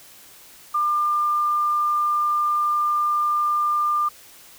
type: tone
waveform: sine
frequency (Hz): 1198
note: D6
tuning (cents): +34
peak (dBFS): -18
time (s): 0.74-4.09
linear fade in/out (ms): 10
effects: white hiss -47 dBFS RMS until 4.58 s